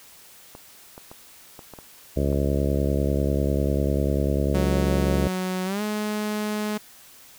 clicks, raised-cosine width 1 ms, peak -26 dBFS, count 7, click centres 0.551 / 0.979 / 1.115 / 1.592 / 1.737 / 1.788 / 2.327 s
harmonic tone, 70.1 Hz, C#2, 20 cents sharp, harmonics 1 / 2 / 3 / 4 / 5 / 6 / 7 / 8 / 9, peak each -24 / -27 / -29 / -30 / -31 / -32 / -32 / -33 / -34 dBFS, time 2.16-5.28 s, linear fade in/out 10 ms
sawtooth tone with pitch glide, 185 to 211.3 Hz, F#3 to G#3, 0 to +30 cents, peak -21 dBFS, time 4.54-6.78 s, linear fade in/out 10 ms, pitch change +230 cents, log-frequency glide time 5.65-5.82 s
effects white hiss -49 dBFS RMS until 7.38 s

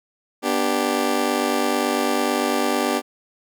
20% pulse chord, G major, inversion first, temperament just, 245 / 294 / 392 Hz, B3 / D4 / G4, -14 / +2 / 0 cents, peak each -19 dBFS, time 0.42-3.02 s, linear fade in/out 50 ms, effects none

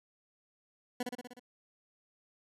20% pulse tone with echo, 246.9 Hz, B3, in tune, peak -27 dBFS, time 1-1.03 s, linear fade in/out 5 ms, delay 61 ms, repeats 6, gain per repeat -3 dB, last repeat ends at 1.396 s, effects resampled to 32000 Hz

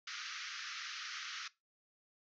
pink band-pass noise, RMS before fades -45 dBFS, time 0.07-1.48 s, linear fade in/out 5 ms, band 1200 to 6300 Hz, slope 96 dB/octave, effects noise-tail reverb RT60 0.2 s tail -18 dB re dry

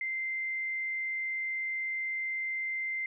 sine tone, 2084 Hz, C7, 7 cents flat, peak -31 dBFS, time 0.01-3.06 s, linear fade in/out 2 ms, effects none

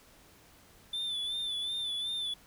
triangle tone with vibrato, 3520 Hz, A7, in tune, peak -31 dBFS, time 0.93-2.34 s, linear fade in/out 5 ms, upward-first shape sine, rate 2.7 Hz, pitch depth 51 cents each way, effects pink hiss -59 dBFS RMS until 2.46 s

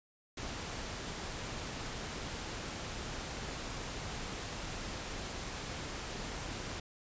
pink noise, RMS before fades -41 dBFS, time 0.37-6.8 s, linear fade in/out 5 ms, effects resampled to 16000 Hz

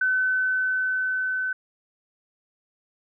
sine tone with level ramp, 1516 Hz, F#6, 42 cents sharp, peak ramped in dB -19 to -24 dBFS, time 0.01-1.53 s, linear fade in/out 5 ms, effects none

